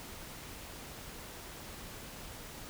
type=silence; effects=pink hiss -47 dBFS RMS until 2.69 s